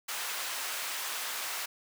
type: high-pass noise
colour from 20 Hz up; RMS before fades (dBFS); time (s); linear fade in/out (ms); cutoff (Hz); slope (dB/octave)
pink; -36; 0.08-1.66; 10; 1100; 12
effects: none